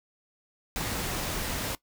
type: noise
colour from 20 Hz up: pink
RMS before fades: -32 dBFS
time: 0.76-1.75 s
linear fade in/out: 0 ms
effects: noise-tail reverb RT60 0.1 s tail -19 dB re dry